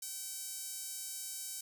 sawtooth tone with high-pass filter, 768 Hz, G5, 36 cents flat, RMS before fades -43 dBFS, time 0.02-1.61 s, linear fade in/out 5 ms, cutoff 7200 Hz, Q 1.4, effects none

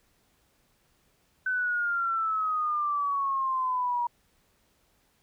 sine exponential sweep, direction down, 1521 to 951 Hz, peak -25 dBFS, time 1.46-4.07 s, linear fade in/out 5 ms, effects pink hiss -68 dBFS RMS until 5.22 s

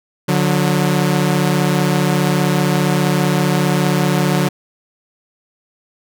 sawtooth tone pair together, 146.83 / 181.97 Hz, D3 / F#3, 0 / -29 cents, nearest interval major third, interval 371 cents, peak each -12 dBFS, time 0.28-4.49 s, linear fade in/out 10 ms, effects none

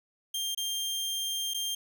sawtooth tone with dropouts, 3189 Hz, G7, 29 cents sharp, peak -27 dBFS, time 0.34-1.75 s, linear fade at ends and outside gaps 5 ms, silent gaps 0.548-0.574 / 1.537-1.544 s, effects none

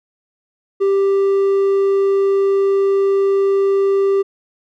sine tone with hard clipping, 393.1 Hz, G4, 5 cents sharp, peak -13 dBFS, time 0.8-4.23 s, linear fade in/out 20 ms, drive 3 dB, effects none

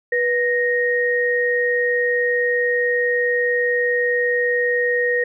sine tone pair together, 487.8 / 1864.7 Hz, B4 / A#6, -21 / 0 cents, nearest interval octave + major seventh, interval 2321 cents, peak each -19 / -19 dBFS, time 0.12-5.24 s, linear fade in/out 5 ms, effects none

